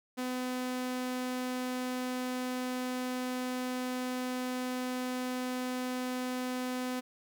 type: tone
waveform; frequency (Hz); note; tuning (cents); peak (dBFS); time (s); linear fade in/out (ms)
sawtooth; 252.6; B3; +39; -29; 0.17-7.01; 20
effects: none